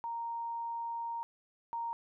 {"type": "tone pair in turn", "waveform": "sine", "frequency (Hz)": [930, 930], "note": ["A#5", "A#5"], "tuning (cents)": [-4, -4], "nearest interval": "unison", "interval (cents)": 0, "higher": "neither", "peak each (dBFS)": [-35, -34], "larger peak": "second", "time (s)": [[0.04, 1.23], [1.73, 1.93]], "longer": "first", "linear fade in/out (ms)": 0, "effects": []}